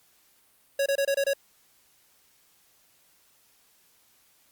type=tone bursts; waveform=square; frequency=554.4 Hz; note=C#5; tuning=in tune; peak=-23 dBFS; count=6; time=0.79-1.335 s; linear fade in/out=5 ms; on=70 ms; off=25 ms; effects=white hiss -63 dBFS RMS until 4.51 s + Opus 48 kbps